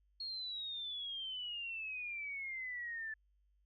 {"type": "exponential sweep", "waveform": "sine", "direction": "down", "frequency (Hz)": [4317, 1744], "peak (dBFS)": -40, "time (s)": [0.2, 3.14], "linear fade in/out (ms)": 5, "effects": ["added 50 Hz sine -70 dBFS peak until 3.65 s"]}